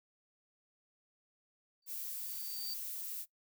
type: tone with exponential growth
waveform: sine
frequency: 4618 Hz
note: D8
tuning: 30 cents flat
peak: -38 dBFS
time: 1.82-2.74 s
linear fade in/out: 5 ms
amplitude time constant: 200 ms
type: noise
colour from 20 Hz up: violet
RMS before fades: -42 dBFS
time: 1.86-3.26 s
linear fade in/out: 50 ms
effects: noise-tail reverb RT60 0.1 s tail -18 dB re dry